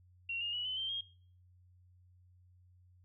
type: tone with pitch steps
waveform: sine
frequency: 2743 / 2836 / 2933 / 3033 / 3136 / 3243 Hz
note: F7 / F7 / F#7 / F#7 / G7 / G#7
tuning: -32 / +26 / -16 / +42 / 0 / -42 cents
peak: -35 dBFS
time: 0.29-1.01 s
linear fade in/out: 5 ms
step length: 120 ms
effects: noise-tail reverb RT60 0.5 s tail -22 dB re dry + added 90 Hz sine -61 dBFS peak until 3.04 s